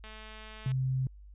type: click train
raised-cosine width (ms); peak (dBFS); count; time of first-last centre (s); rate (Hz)
0.2; -30; 148; 0.04-0.717; 217
type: tone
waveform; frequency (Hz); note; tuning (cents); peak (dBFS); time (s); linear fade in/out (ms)
sine; 130.81; C3; 0; -27; 0.66-1.07; 2
effects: added 50 Hz sine -48 dBFS peak until 1.34 s + resampled to 8000 Hz